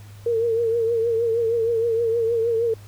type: tone with vibrato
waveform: sine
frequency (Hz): 459.5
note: A#4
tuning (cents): -25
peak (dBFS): -18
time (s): 0.26-2.74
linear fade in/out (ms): 5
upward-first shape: triangle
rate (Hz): 6.4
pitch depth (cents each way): 67
effects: added 102 Hz sine -40 dBFS peak until 2.87 s + pink hiss -51 dBFS RMS until 2.87 s